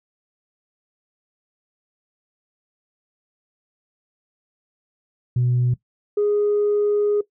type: tone pair in turn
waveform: sine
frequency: 123.47 / 414.1 Hz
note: B2 / G#4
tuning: 0 / -5 cents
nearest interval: octave + major sixth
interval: 2095 cents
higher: second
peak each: -15 dBFS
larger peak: neither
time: 5.36-5.74 / 6.17-7.21 s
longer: second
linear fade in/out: 5 ms
effects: noise-tail reverb RT60 0.1 s tail -18 dB re dry + tanh soft clip ceiling -13 dBFS